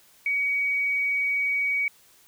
sine tone, 2258 Hz, C#7, 31 cents sharp, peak -22 dBFS, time 0.26-1.88 s, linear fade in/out 2 ms, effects white hiss -57 dBFS RMS until 2.27 s

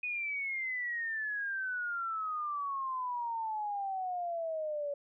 sine exponential sweep, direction down, 2495 to 566 Hz, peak -33 dBFS, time 0.03-4.94 s, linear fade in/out 5 ms, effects none

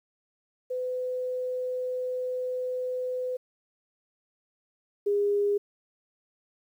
sine tone pair in turn, 505 / 407.8 Hz, B4 / G#4, +39 / -32 cents, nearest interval major third, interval 371 cents, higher first, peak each -28 / -22 dBFS, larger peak second, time 0.7-3.37 / 5.06-5.58 s, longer first, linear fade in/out 10 ms, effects 10-bit

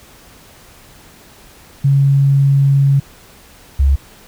sine tone pair in turn, 138.59 / 68.86 Hz, C#3 / C#2, 0 / -11 cents, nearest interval octave, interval 1211 cents, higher first, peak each -8 dBFS, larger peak neither, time 1.84-3 / 3.79-3.96 s, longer first, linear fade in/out 10 ms, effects pink hiss -43 dBFS RMS until 4.27 s

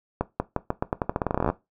accelerating click train, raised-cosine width 1 ms, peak -9 dBFS, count 21, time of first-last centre 0.21-1.501 s, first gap 190 ms, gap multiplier 0.86, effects noise-tail reverb RT60 0.2 s tail -17 dB re dry

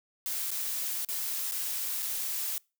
blue noise with dropouts, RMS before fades -33 dBFS, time 0.26-2.58 s, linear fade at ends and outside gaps 1 ms, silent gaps 0.507-0.514 / 1.049-1.087 / 1.513-1.52 / 2.023-2.026 s, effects noise-tail reverb RT60 0.3 s tail -26 dB re dry

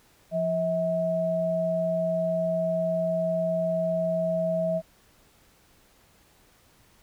sine tone pair together, 173.17 / 645 Hz, F3 / E5, -14 / -38 cents, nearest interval octave + major seventh, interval 2276 cents, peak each -30 / -24 dBFS, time 0.31-4.82 s, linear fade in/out 50 ms, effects pink hiss -60 dBFS RMS until 7.02 s

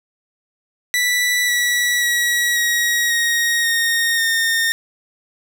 sawtooth tone with pitch steps, 1968 / 1944.3 / 1920.8 / 1897.7 / 1874.8 / 1852.2 / 1829.9 Hz, B6 / B6 / B6 / A#6 / A#6 / A#6 / A#6, -7 / -28 / -49 / +30 / +9 / -12 / -33 cents, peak -12 dBFS, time 0.94-4.72 s, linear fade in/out 0 ms, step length 540 ms, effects none

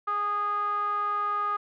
5% pulse tone with low-pass filter, 412.1 Hz, G#4, 13 cents flat, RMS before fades -28 dBFS, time 0.07-1.57 s, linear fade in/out 10 ms, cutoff 1200 Hz, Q 10, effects none

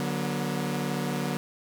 sawtooth chord, B minor, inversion first, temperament equal with one note detuned, 146.83 / 185 / 240.7 Hz, D3 / F#3 / B3, 0 / 0 / -44 cents, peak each -28 dBFS, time 0-1.37 s, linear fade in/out 0 ms, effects none

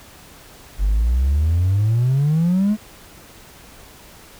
triangle exponential sweep, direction up, 46.63 to 218.6 Hz, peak -11 dBFS, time 0.78-2.77 s, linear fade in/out 50 ms, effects tanh soft clip ceiling -10 dBFS + pink hiss -44 dBFS RMS until 4.39 s

